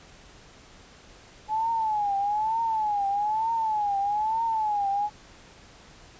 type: tone with vibrato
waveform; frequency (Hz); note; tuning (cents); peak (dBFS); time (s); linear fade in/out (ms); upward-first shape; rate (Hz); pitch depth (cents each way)
sine; 852; G#5; +44; -23; 1.48-5.1; 50; triangle; 1.1; 140
effects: pink hiss -51 dBFS RMS until 6.19 s + resampled to 16000 Hz